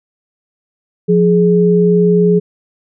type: tone pair together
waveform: sine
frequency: 176.21 / 419.1 Hz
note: F3 / G#4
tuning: +16 / +16 cents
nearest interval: octave + minor third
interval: 1500 cents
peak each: -10 dBFS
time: 1.08-2.4 s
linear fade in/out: 20 ms
effects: none